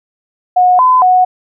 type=tone with pitch steps; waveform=sine; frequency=727 / 1015 / 735 Hz; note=F#5 / B5 / F#5; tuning=-31 / +47 / -12 cents; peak=-5 dBFS; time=0.56-1.25 s; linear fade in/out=10 ms; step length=230 ms; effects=none